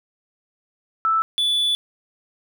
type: tone pair in turn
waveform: sine / triangle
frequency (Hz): 1318.5 / 3460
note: E6 / A7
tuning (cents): 0 / -30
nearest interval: octave + perfect fourth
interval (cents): 1670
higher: second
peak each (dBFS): -16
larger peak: neither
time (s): 1.05-1.22 / 1.38-1.75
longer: second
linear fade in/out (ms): 0
effects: none